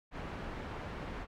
pink low-pass noise, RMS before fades -42 dBFS, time 0.11-1.27 s, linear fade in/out 50 ms, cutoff 2000 Hz, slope 12 dB/octave, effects none

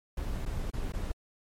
brown noise with dropouts, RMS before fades -33 dBFS, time 0.17-1.12 s, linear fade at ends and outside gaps 5 ms, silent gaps 0.453-0.46 / 0.704-0.734 / 0.923-0.935 s, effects MP3 64 kbps

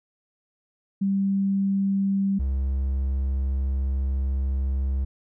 sine / triangle tone pair in turn, 196 / 66.97 Hz, G3 / C2, 0 / +41 cents, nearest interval octave + perfect fifth, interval 1859 cents, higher first, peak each -20 dBFS, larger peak neither, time 1.01-2.39 / 2.39-5.05 s, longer second, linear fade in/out 10 ms, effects none

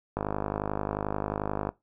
click train, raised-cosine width 1 ms, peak -15 dBFS, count 79, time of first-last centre 0.17-1.69 s, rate 51.3 Hz, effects noise-tail reverb RT60 0.2 s tail -20 dB re dry

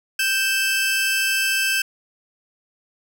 sawtooth tone pair together, 1566.1 / 2628 Hz, G6 / E7, -2 / -6 cents, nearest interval major sixth, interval 896 cents, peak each -18 dBFS, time 0.19-1.82 s, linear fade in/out 5 ms, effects none

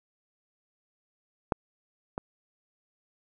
clicks, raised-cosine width 1 ms, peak -10 / -18 dBFS, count 2, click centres 1.522 / 2.179 s, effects none

